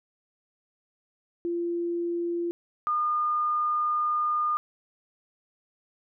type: tone pair in turn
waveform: sine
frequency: 343.6 / 1216 Hz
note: F4 / D#6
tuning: -28 / -40 cents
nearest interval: octave + minor seventh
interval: 2188 cents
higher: second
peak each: -26 / -23 dBFS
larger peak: second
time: 1.45-2.51 / 2.87-4.57 s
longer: second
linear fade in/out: 0 ms
effects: none